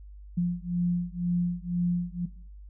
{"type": "beating tone pair", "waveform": "sine", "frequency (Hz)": [174.61, 176.61], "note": ["F3", "F3"], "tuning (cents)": [0, 20], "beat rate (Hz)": 2, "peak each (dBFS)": -28, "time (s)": [0.37, 2.26], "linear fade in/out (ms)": 10, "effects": ["noise-tail reverb RT60 0.6 s tail -18 dB re dry", "added 50 Hz sine -43 dBFS peak until 2.69 s"]}